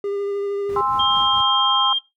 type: tone with vibrato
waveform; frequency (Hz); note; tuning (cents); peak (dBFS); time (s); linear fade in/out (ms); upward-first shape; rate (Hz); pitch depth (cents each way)
triangle; 402; G4; +44; -20; 0.04-0.81; 2; sine; 13; 15
type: noise with tremolo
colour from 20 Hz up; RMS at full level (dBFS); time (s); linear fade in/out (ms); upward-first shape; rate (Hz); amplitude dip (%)
brown; -33; 0.69-1.41; 2; sine; 4.5; 60
type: chord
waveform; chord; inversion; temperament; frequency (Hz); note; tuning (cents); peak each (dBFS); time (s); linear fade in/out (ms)
sine; Ab augmented; none; equal with one note detuned; 817.3 / 1046.5 / 1318.5; Ab5 / C6 / E6; -28 / 0 / 0; -24 / -20 / -24; 0.76-1.93; 2
type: tone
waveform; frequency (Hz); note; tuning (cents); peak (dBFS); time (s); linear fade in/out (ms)
sine; 3200; G7; +35; -16; 0.99-1.99; 10
effects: noise-tail reverb RT60 0.2 s tail -17 dB re dry + high-pass 80 Hz 12 dB/octave